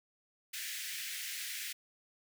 pink high-pass noise, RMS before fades -41 dBFS, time 0.53-1.73 s, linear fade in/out 10 ms, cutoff 1700 Hz, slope 48 dB/octave, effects none

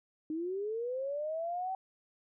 sine linear sweep, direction up, 303.9 to 770 Hz, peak -33 dBFS, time 0.3-1.75 s, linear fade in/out 2 ms, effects none

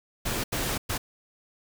pink noise bursts at uneven times, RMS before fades -29 dBFS, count 3, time 0.25-0.44 / 0.52-0.78 / 0.89-0.98 s, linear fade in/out 10 ms, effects none

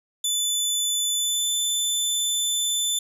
20% pulse tone with pitch glide, 3500 to 3522 Hz, A7 to A7, -10 to +1 cents, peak -16 dBFS, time 0.24-2.99 s, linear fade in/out 5 ms, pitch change +11 cents, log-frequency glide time 1.17-1.51 s, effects none

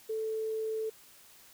sine tone, 439.8 Hz, A4, 1 cent flat, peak -31 dBFS, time 0.09-0.9 s, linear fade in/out 10 ms, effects white hiss -57 dBFS RMS until 1.53 s

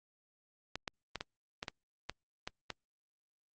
clicks, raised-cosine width 0.2 ms, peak -20 dBFS, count 9, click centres 0.756 / 0.878 / 1.157 / 1.209 / 1.629 / 1.682 / 2.096 / 2.475 / 2.703 s, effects low-pass 7000 Hz 12 dB/octave + Opus 48 kbps

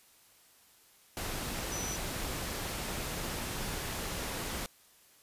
sine tone in noise, 5950 Hz, F#8, 9 cents sharp, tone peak -38 dBFS, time 1.72-1.96 s, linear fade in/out 0 ms, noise pink, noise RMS -37 dBFS, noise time 1.17-4.66 s, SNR -4 dB, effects white hiss -62 dBFS RMS until 5.22 s + resampled to 32000 Hz

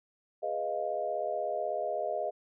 sine chord, F half-diminished seventh, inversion first, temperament equal, 415.3 / 493.9 / 622.3 / 698.5 Hz, Ab4 / Cb5 / Eb5 / F5, 0 / 0 / 0 / 0 cents, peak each -39 / -39 / -33 / -35 dBFS, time 0.42-2.31 s, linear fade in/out 20 ms, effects none

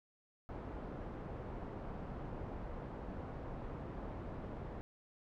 pink low-pass noise, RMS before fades -45 dBFS, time 0.49-4.81 s, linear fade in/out 0 ms, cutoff 880 Hz, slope 12 dB/octave, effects none

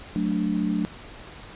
sine chord, D major, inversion first, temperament equal, 185 / 220 / 293.7 Hz, F#3 / A3 / D4, 0 / 0 / 0 cents, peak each -26 / -26 / -27 dBFS, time 0.16-0.85 s, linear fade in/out 0 ms, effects pink hiss -43 dBFS RMS until 1.55 s + resampled to 8000 Hz

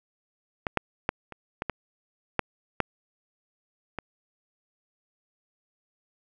clicks, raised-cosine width 0.5 ms, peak -12 / -7 / -8 / -25 / -14 / -13 / -7 / -7 / -17 dBFS, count 9, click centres 0.668 / 0.773 / 1.091 / 1.323 / 1.621 / 1.697 / 2.393 / 2.803 / 3.987 s, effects none

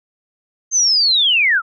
sine linear sweep, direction down, 6370 to 1260 Hz, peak -11 dBFS, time 0.71-1.62 s, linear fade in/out 50 ms, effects none

